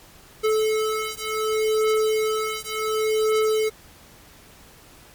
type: beating tone pair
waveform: square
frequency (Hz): 434.1 / 434.78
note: A4 / A4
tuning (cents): -23 / -21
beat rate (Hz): 0.68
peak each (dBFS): -24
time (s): 0.43-3.7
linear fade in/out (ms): 20
effects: pink hiss -49 dBFS RMS until 5.14 s + MP3 96 kbps